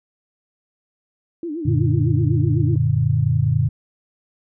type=tone with vibrato; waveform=sine; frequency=317.3 Hz; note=D#4; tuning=34 cents sharp; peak=-24 dBFS; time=1.43-2.76 s; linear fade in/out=2 ms; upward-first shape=sine; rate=8 Hz; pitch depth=150 cents each way
type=chord; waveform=sine; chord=Gb augmented; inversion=none; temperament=equal; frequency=92.5 / 116.54 / 146.83 Hz; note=Gb2 / Bb2 / D3; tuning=0 / 0 / 0 cents; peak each=-22 / -18 / -19 dBFS; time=1.65-3.69 s; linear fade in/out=10 ms
effects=none